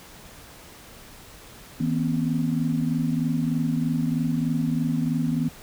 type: tone cluster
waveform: sine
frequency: 159.8 / 240.8 / 264 Hz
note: D#3 / B3 / C4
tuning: +47 / -44 / +16 cents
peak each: -25 / -25 / -28 dBFS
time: 1.8-5.49 s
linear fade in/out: 5 ms
effects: pink hiss -46 dBFS RMS until 5.62 s